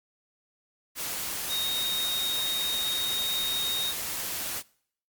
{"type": "tone in noise", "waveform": "sine", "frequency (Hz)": 3729, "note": "A#7", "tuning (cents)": 0, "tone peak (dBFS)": -27, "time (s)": [1.48, 3.94], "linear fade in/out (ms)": 50, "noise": "white", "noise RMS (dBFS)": -33, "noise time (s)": [0.95, 4.63], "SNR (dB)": 3, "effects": ["noise-tail reverb RT60 0.6 s tail -23 dB re dry", "Opus 48 kbps"]}